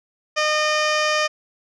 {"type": "tone with low-pass filter", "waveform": "15% pulse", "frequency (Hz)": 610, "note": "D#5", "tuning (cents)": -34, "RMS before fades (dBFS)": -20, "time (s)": [0.36, 1.28], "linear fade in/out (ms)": 20, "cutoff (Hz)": 4800, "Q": 2.5, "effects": []}